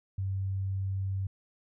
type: tone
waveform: sine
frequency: 96.4 Hz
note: G2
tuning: 28 cents flat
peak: -29 dBFS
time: 0.18-1.27 s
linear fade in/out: 5 ms
effects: none